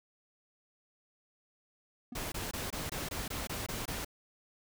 triangle tone with exponential decay, 243.6 Hz, B3, 24 cents flat, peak -35 dBFS, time 2.12-2.2 s, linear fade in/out 5 ms, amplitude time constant 16 ms
pink noise bursts, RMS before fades -38 dBFS, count 10, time 2.15-4.048 s, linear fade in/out 5 ms, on 170 ms, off 22 ms
effects none

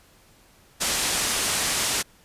white low-pass noise, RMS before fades -25 dBFS, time 0.8-2.03 s, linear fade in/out 20 ms, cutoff 10000 Hz, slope 24 dB/octave, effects pink hiss -56 dBFS RMS until 2.24 s + resampled to 32000 Hz

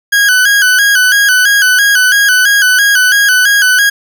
40% pulse tone with vibrato, 1568 Hz, G6, in tune, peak -5 dBFS, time 0.12-3.9 s, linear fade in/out 10 ms, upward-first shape square, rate 3 Hz, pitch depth 78 cents each way, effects none

